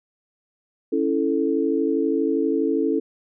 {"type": "chord", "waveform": "sine", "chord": "A major", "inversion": "first", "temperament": "equal", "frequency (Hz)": [277.2, 329.6, 440], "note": ["C#4", "E4", "A4"], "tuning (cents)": [0, 0, 0], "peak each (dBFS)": -23, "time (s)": [0.92, 3], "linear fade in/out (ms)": 10, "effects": []}